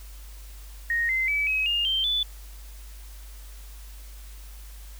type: tone with pitch steps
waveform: sine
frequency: 1864.7 / 2069 / 2296 / 2547 / 2826 / 3136 / 3480 Hz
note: A#6 / C7 / D7 / D#7 / F7 / G7 / A7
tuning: 0 / -20 / -40 / +40 / +20 / 0 / -20 cents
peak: -22 dBFS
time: 0.9-2.23 s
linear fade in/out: 2 ms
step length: 190 ms
effects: added 50 Hz sine -40 dBFS peak until 4.99 s + white hiss -51 dBFS RMS until 4.99 s